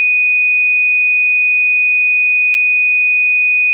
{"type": "tone with dropouts", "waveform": "sine", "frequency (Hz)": 2483, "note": "D#7", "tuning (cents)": -4, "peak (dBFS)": -9, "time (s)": [0, 3.73], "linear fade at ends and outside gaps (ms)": 0, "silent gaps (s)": [2.543, 2.55], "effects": []}